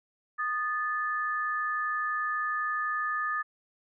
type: tone pair together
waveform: sine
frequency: 1233.2 / 1744 Hz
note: D#6 / A6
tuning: -16 / -16 cents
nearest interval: tritone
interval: 600 cents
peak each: -30 / -31 dBFS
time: 0.38-3.43 s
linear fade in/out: 20 ms
effects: none